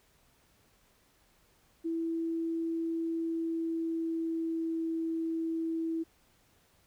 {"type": "tone with pitch glide", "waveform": "sine", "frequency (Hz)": [329.6, 326.8], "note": ["E4", "E4"], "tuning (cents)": [0, -15], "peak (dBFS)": -30, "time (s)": [1.84, 6.04], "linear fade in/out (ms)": 20, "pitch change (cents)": -15, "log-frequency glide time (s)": [3.06, 4.93], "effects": ["pink hiss -67 dBFS RMS until 6.86 s"]}